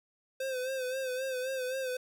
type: tone with vibrato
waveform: square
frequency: 518 Hz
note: C5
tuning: 17 cents flat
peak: -33 dBFS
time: 0.4-1.97 s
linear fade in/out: 5 ms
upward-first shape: sine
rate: 3.8 Hz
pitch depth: 56 cents each way
effects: none